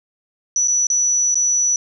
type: tone with dropouts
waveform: sine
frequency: 5920 Hz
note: F#8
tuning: in tune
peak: -14 dBFS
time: 0.56-1.76 s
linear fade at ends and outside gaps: 1 ms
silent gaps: 0.675-0.681 / 0.869-0.901 / 1.344-1.355 s
effects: none